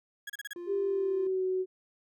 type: tone bursts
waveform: 35% pulse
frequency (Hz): 1661.2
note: G#6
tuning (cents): 0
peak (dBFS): -35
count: 5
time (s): 0.27-0.533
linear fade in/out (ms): 5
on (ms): 27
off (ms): 32
type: tone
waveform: triangle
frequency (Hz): 349.2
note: F4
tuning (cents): 0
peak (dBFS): -36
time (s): 0.56-1.27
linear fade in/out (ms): 2
type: tone with pitch glide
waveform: sine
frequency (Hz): 397.3 to 372.8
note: G4 to F#4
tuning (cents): +23 to +13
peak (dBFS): -27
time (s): 0.66-1.66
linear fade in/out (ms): 50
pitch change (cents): -110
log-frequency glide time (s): 0.79-1.44
effects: none